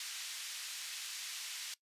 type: band-pass noise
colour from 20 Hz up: white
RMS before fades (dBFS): -44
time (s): 0-1.74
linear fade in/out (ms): 2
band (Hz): 2100 to 6400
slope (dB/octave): 12
effects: noise-tail reverb RT60 0.1 s tail -19 dB re dry + resampled to 32000 Hz